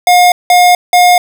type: tone bursts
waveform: square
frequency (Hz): 715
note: F5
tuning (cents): +41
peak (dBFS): -4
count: 3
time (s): 0.07-1.18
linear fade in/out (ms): 2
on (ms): 250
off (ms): 180
effects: none